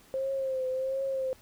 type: tone with vibrato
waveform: sine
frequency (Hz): 528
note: C5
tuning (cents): +16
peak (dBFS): -28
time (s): 0.14-1.33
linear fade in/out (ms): 0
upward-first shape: triangle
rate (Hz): 1.4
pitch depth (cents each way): 51
effects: pink hiss -58 dBFS RMS until 1.41 s